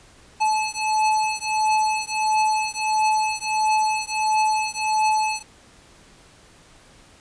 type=beating tone pair; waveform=square; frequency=863 / 864.5 Hz; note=A5 / A5; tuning=-34 / -31 cents; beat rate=1.5 Hz; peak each=-23 dBFS; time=0.4-5.43 s; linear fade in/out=20 ms; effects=pink hiss -51 dBFS RMS until 7.2 s + resampled to 22050 Hz